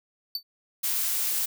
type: tone with exponential decay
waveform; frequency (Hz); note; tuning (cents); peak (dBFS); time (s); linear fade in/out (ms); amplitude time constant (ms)
square; 4544; C#8; +42; -24; 0.35-0.43; 2; 17
type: noise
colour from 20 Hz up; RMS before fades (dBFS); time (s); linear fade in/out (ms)
blue; -27; 0.83-1.46; 10
effects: none